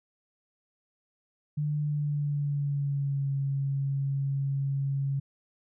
sine tone with pitch glide, 148.8 to 138.04 Hz, D3 to C#3, +23 to -7 cents, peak -26 dBFS, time 1.57-5.2 s, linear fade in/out 10 ms, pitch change -130 cents, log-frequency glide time 1.79-3.32 s, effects none

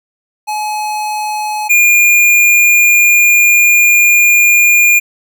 square tone pair in turn, 849 / 2417 Hz, G#5 / D7, +38 / +49 cents, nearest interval octave + tritone, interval 1811 cents, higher second, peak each -16 / -6 dBFS, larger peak second, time 0.47-1.69 / 1.69-5 s, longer second, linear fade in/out 20 ms, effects none

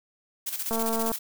blue noise with tremolo, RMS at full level -30 dBFS, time 0.46-1.19 s, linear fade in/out 10 ms, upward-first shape square, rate 15 Hz, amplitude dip 60%
click train, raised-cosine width 1 ms, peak -17 dBFS, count 93, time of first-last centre 0.71-1.117 s, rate 226 Hz
effects none

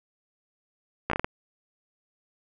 slowing click train, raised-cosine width 0.5 ms, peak -10 dBFS, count 6, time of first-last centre 1.1-1.245 s, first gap 14 ms, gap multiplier 1.37, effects none

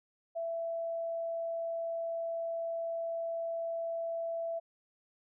sine tone, 666 Hz, E5, 18 cents sharp, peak -33 dBFS, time 0.35-4.6 s, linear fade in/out 20 ms, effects none

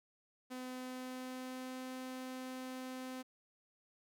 sawtooth tone with pitch glide, 254.3 to 257.4 Hz, C4 to C4, -49 to -28 cents, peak -39 dBFS, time 0.5-3.23 s, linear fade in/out 20 ms, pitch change +21 cents, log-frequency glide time 0.69-1.84 s, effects none

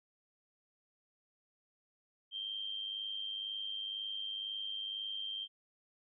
sine tone with amplitude modulation, 3161 Hz, G7, 14 cents sharp, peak -35 dBFS, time 2.31-5.48 s, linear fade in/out 50 ms, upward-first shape sine, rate 102 Hz, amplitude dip 60%, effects none

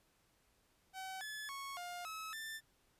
sawtooth tone with pitch steps, 760 / 1720 / 1103 / 707 / 1291 / 1776 Hz, F#5 / A6 / C#6 / F5 / E6 / A6, +46 / -40 / -9 / +21 / -37 / +16 cents, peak -40 dBFS, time 0.93-2.61 s, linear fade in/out 50 ms, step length 280 ms, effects pink hiss -74 dBFS RMS until 2.99 s + resampled to 32000 Hz

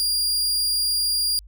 sawtooth tone, 4811 Hz, D8, 41 cents sharp, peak -17 dBFS, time 0-1.39 s, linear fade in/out 0 ms, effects added 50 Hz sine -42 dBFS peak until 1.47 s

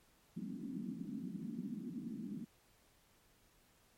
white band-pass noise, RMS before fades -44 dBFS, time 0.36-2.45 s, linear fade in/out 10 ms, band 170 to 280 Hz, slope 48 dB/octave, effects pink hiss -70 dBFS RMS until 3.97 s + MP3 64 kbps

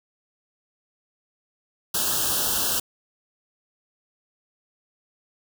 white band-stop noise, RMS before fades -24 dBFS, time 1.94-2.8 s, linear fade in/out 5 ms, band 1700 to 2700 Hz, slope 96 dB/octave, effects none

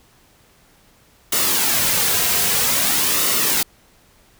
white noise with flanger, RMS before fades -18 dBFS, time 1.32-3.63 s, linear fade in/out 5 ms, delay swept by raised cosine 1.2 to 3.5 ms, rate 0.51 Hz, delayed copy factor -0.5, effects pink hiss -54 dBFS RMS until 4.39 s

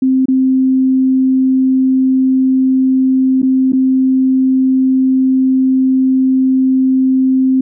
sine tone with dropouts, 261.6 Hz, C4, in tune, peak -8 dBFS, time 0.02-7.61 s, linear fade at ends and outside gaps 5 ms, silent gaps 0.257-0.283 / 3.419-3.428 / 3.722-3.731 s, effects none

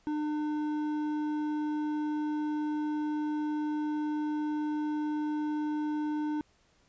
sine tone with hard clipping, 301.5 Hz, D4, 46 cents sharp, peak -31 dBFS, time 0.07-6.41 s, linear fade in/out 0 ms, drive 8 dB, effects pink hiss -67 dBFS RMS until 6.88 s + resampled to 16000 Hz

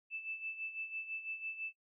sine tone with tremolo, 2637 Hz, E7, in tune, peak -37 dBFS, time 0.1-1.73 s, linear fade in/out 50 ms, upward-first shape sine, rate 6 Hz, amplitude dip 70%, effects noise-tail reverb RT60 0.1 s tail -21 dB re dry

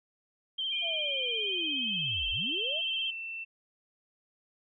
sine tone with vibrato, 3136 Hz, G7, in tune, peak -30 dBFS, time 0.58-3.11 s, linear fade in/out 10 ms, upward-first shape sine, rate 17 Hz, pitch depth 44 cents each way
sine tone with pitch glide, 2416 to 2681 Hz, D7 to E7, +48 to +29 cents, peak -36 dBFS, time 0.71-3.45 s, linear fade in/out 20 ms, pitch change +181 cents, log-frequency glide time 1.29-2.3 s
sine linear two-way sweep, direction down then up, 695 to 32 to 695 Hz, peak -38 dBFS, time 0.81-2.82 s, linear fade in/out 50 ms, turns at 2.3 s
effects none

